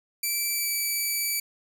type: tone with pitch glide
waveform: 5% pulse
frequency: 2327 to 2308 Hz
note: D7 to D7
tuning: -17 to -31 cents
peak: -16 dBFS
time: 0.23-1.4 s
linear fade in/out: 5 ms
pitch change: -14 cents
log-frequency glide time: 0.5-0.71 s
effects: none